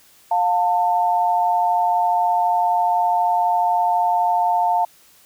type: tone pair together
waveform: sine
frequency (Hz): 708.7 / 894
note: F5 / A5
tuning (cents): +25 / +27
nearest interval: major third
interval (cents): 402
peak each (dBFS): -18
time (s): 0.31-4.85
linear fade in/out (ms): 5
effects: white hiss -52 dBFS RMS until 5.25 s